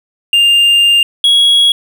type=tone pair in turn; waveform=triangle; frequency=2802 / 3325 Hz; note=F7 / G#7; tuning=+5 / +1 cents; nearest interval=minor third; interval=296 cents; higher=second; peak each=-4 dBFS; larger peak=neither; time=0.33-1.03 / 1.24-1.72 s; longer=first; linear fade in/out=2 ms; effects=none